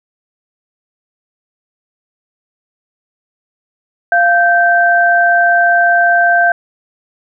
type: tone pair together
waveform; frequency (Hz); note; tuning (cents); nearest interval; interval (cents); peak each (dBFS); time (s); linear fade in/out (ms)
sine; 694.9 / 1560; F5 / G6; -9 / -9; octave + major second; 1400; -10; 4.12-6.52; 2
effects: none